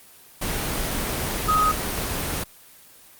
sine tone in noise, 1258 Hz, D#6, 19 cents sharp, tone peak -17 dBFS, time 1.48-1.72 s, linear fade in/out 10 ms, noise pink, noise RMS -26 dBFS, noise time 0.41-2.44 s, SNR +6 dB, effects white hiss -49 dBFS RMS until 3.19 s + Opus 24 kbps

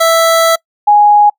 25% pulse / sine tone pair in turn, 659.3 / 829.6 Hz, E5 / G#5, 0 / -2 cents, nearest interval major third, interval 398 cents, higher second, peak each -3 dBFS, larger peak neither, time 0-0.56 / 0.87-1.3 s, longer first, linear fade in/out 10 ms, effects noise-tail reverb RT60 0.1 s tail -25 dB re dry

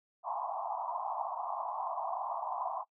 white band-pass noise, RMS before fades -37 dBFS, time 0.23-2.85 s, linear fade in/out 50 ms, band 660 to 1100 Hz, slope 96 dB/octave, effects noise-tail reverb RT60 0.1 s tail -23 dB re dry

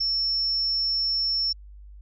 sine tone, 5400 Hz, E8, 41 cents sharp, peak -22 dBFS, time 0-1.53 s, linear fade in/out 10 ms, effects added 50 Hz sine -42 dBFS peak until 2.01 s

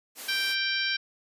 white high-pass noise, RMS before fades -39 dBFS, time 0.15-0.56 s, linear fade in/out 50 ms, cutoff 200 Hz, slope 96 dB/octave
harmonic tone, 784 Hz, G5, in tune, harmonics 2 / 3 / 4 / 5 / 6 / 7, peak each -30 / -32 / -33 / -34 / -35 / -35 dBFS, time 0.28-0.97 s, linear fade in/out 10 ms
effects resampled to 32000 Hz

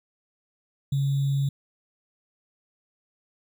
sine tone with sample-and-hold, 138.59 Hz, C#3, in tune, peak -21 dBFS, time 0.92-1.49 s, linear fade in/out 5 ms, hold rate 3675 Hz, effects none

